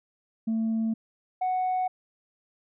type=tone pair in turn; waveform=sine; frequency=223.6 / 740 Hz; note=A3 / F#5; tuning=+28 / 0 cents; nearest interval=octave + major sixth; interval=2072 cents; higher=second; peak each=-22 dBFS; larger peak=neither; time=0.47-0.94 / 1.41-1.88 s; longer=neither; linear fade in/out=10 ms; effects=tanh soft clip ceiling -22 dBFS